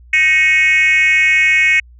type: tone with frequency modulation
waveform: sine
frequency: 2200 Hz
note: C#7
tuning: 14 cents flat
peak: -7 dBFS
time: 0.13-1.8 s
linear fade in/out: 5 ms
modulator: 323 Hz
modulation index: 1
effects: tanh soft clip ceiling -6 dBFS + added 60 Hz sine -39 dBFS peak until 1.99 s